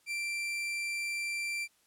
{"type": "tone", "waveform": "40% pulse", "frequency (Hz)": 2354, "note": "D7", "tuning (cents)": 3, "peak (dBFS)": -32, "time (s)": [0.06, 1.68], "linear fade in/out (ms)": 50, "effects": ["white hiss -69 dBFS RMS until 1.86 s", "low-pass 12000 Hz 12 dB/octave"]}